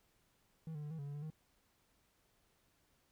triangle tone with pitch steps, 160.5 / 149.4 / 148.3 / 161 / 141.5 / 143.5 / 146.6 / 156.1 Hz, E3 / D3 / D3 / E3 / C#3 / D3 / D3 / D#3, -46 / +30 / +17 / -41 / +36 / -40 / -3 / +6 cents, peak -40 dBFS, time 0.67-1.302 s, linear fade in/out 2 ms, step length 79 ms, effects pink hiss -75 dBFS RMS until 3.11 s

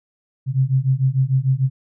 sine beating tone pair, 129.1 / 135.8 Hz, C3 / C#3, -23 / -35 cents, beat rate 6.7 Hz, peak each -18 dBFS, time 0.46-1.7 s, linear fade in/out 50 ms, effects none

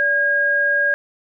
sine tone pair together, 576.3 / 1630 Hz, D5 / G#6, -33 / -33 cents, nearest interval octave + tritone, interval 1800 cents, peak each -24 / -15 dBFS, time 0-0.94 s, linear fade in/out 0 ms, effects none

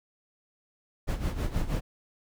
brown noise with tremolo, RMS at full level -26 dBFS, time 1.07-1.81 s, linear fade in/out 20 ms, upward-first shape sine, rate 6.3 Hz, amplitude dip 75%, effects none

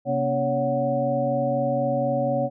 sine tone cluster, 134.3 / 241.5 / 285.6 / 560 / 740 Hz, C3 / B3 / D4 / C#5 / F#5, +46 / -39 / -48 / +18 / 0 cents, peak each -29 / -29 / -32 / -23 / -28 dBFS, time 0.05-2.5 s, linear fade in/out 50 ms, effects none

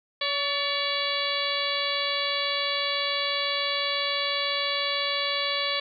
harmonic tone with a mistuned harmonic, 566 Hz, C#5, 36 cents sharp, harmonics 1 / 2 / 3 / 4 / 5 / 6 / 7 / 8, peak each -33 / -33 / -35 / -32 / -35 / -31 / -32 / -35 dBFS, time 0.21-5.8 s, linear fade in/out 5 ms, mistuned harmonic 3, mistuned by +48 cents, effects none

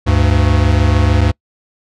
square tone pair together, 73.42 / 99.92 Hz, D2 / G2, 0 / +34 cents, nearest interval perfect fourth, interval 534 cents, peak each -13 dBFS, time 0.06-1.32 s, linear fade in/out 20 ms, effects noise-tail reverb RT60 0.1 s tail -26 dB re dry + low-pass 5000 Hz 12 dB/octave

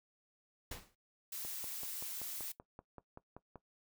pink noise with exponential decay, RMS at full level -41 dBFS, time 0.71-0.95 s, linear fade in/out 5 ms, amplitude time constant 52 ms
blue noise, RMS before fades -43 dBFS, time 1.32-2.52 s, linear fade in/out 5 ms
click train, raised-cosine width 1 ms, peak -35 dBFS, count 12, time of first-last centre 1.45-3.557 s, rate 5.22 Hz
effects noise-tail reverb RT60 0.1 s tail -17 dB re dry

